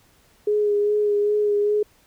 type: tone with vibrato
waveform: sine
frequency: 415.3 Hz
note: G#4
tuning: in tune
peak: -17 dBFS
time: 0.47-1.83 s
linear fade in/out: 5 ms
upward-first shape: sine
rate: 2.5 Hz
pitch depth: 21 cents each way
effects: pink hiss -58 dBFS RMS until 2.06 s